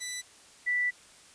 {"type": "tone pair in turn", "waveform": ["10% pulse", "sine"], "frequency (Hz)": [1983, 1970.4], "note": ["B6", "B6"], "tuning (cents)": [7, -5], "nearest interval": "unison", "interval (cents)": 12, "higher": "first", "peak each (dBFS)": -25, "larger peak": "neither", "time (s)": [[0, 0.22], [0.66, 0.91]], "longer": "second", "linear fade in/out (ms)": 20, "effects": ["white hiss -55 dBFS RMS until 1.34 s", "resampled to 22050 Hz"]}